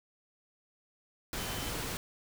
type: tone in noise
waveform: sine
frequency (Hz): 3059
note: G7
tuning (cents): -43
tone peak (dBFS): -46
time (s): 1.39-1.7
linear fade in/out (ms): 0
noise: pink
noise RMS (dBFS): -37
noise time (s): 1.33-1.97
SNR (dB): -12
effects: none